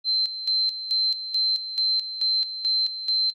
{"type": "tone with tremolo", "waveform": "sine", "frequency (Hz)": 4103, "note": "C8", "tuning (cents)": -35, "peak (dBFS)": -19, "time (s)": [0.04, 3.34], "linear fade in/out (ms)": 50, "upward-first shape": "square", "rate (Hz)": 2.3, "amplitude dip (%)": 70, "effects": ["MP3 96 kbps"]}